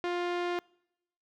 sawtooth tone with low-pass filter, 351.6 Hz, F4, 12 cents sharp, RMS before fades -32 dBFS, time 0.04-0.59 s, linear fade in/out 0 ms, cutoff 3200 Hz, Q 0.88, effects noise-tail reverb RT60 0.8 s tail -26 dB re dry

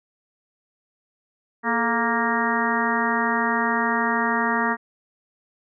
harmonic tone with a mistuned harmonic, 233.1 Hz, A#3, in tune, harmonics 1 / 2 / 3 / 4 / 5 / 6 / 7 / 8, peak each -26 / -30 / -30 / -26 / -27 / -30 / -30 / -26 dBFS, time 1.63-4.77 s, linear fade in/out 50 ms, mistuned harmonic 2, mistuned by -110 cents, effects none

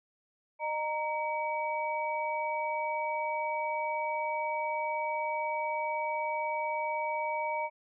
sine tone cluster, 613 / 929 / 2279 Hz, D#5 / A#5 / C#7, -26 / -6 / +47 cents, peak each -35 / -32 / -38 dBFS, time 0.59-7.7 s, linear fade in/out 50 ms, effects none

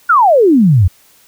sine exponential sweep, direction down, 1480 to 82.41 Hz, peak -5 dBFS, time 0.09-0.88 s, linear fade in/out 10 ms, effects white hiss -48 dBFS RMS until 1.27 s

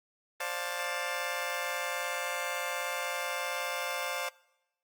15% pulse chord, D minor seventh, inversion third, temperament just, 528.6 / 587.3 / 704.8 / 881 Hz, C5 / D5 / F5 / A5, +18 / 0 / +16 / +2 cents, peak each -31 / -32 / -32 / -34 dBFS, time 0.4-4.29 s, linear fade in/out 5 ms, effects noise-tail reverb RT60 0.9 s tail -23 dB re dry + Opus 24 kbps

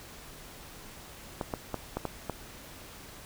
clicks, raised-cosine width 1 ms, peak -17 dBFS, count 6, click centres 1.412 / 1.538 / 1.743 / 1.97 / 2.053 / 2.297 s, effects pink hiss -48 dBFS RMS until 3.25 s

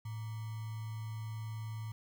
sine tone with sample-and-hold, 110.1 Hz, A2, 2 cents sharp, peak -38 dBFS, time 0.05-1.92 s, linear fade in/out 5 ms, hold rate 1050 Hz, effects none

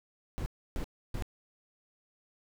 brown noise bursts, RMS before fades -34 dBFS, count 3, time 0.38-1.223 s, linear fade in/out 0 ms, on 81 ms, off 300 ms, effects none

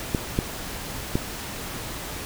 clicks, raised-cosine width 3 ms, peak -8 dBFS, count 3, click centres 0.148 / 0.389 / 1.155 s, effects pink hiss -34 dBFS RMS until 2.25 s

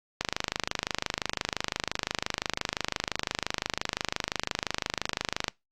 click train, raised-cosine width 0.2 ms, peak -9 dBFS, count 137, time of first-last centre 0.21-5.481 s, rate 25.8 Hz, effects noise-tail reverb RT60 0.2 s tail -24 dB re dry + Opus 48 kbps

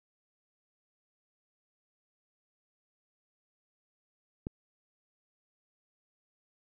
click, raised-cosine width 3 ms, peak -22 dBFS, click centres 4.469 s, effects none

